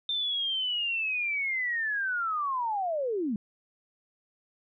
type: linear sweep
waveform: sine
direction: down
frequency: 3600 to 195.5 Hz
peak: -27 dBFS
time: 0.09-3.36 s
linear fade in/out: 2 ms
effects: none